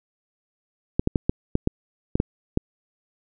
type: clicks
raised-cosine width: 3 ms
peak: -6 dBFS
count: 9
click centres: 0.995 / 1.074 / 1.158 / 1.295 / 1.554 / 1.674 / 2.155 / 2.201 / 2.574 s
effects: none